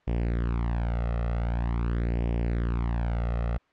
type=tone with flanger; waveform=sawtooth; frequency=58.27 Hz; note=A#1; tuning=in tune; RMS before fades=-27 dBFS; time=0.07-3.58 s; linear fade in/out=10 ms; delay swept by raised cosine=0.36 to 1.56 ms; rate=0.45 Hz; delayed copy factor=+0.7; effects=white hiss -65 dBFS RMS until 3.72 s + low-pass 2000 Hz 12 dB/octave